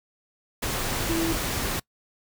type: tone in noise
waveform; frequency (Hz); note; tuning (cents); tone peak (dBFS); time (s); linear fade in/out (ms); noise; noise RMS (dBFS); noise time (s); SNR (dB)
sine; 329.9; E4; +1; -24; 1.09-1.33; 10; pink; -28; 0.62-1.8; +1
effects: noise-tail reverb RT60 0.1 s tail -24 dB re dry